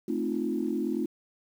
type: chord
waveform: sine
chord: F dominant seventh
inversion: first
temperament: equal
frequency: 220 / 261.6 / 311.1 / 349.2 Hz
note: A3 / C4 / Eb4 / F4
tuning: 0 / 0 / 0 / 0 cents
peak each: -32 dBFS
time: 0.08-1.06 s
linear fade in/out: 5 ms
effects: tanh soft clip ceiling -16 dBFS + 9-bit